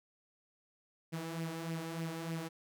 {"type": "tone with flanger", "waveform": "sawtooth", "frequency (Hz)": 164.1, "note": "E3", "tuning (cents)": -8, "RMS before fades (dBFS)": -40, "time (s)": [1.12, 2.49], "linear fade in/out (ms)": 20, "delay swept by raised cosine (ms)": [0.37, 3.87], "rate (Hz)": 3.3, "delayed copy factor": 0.55, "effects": []}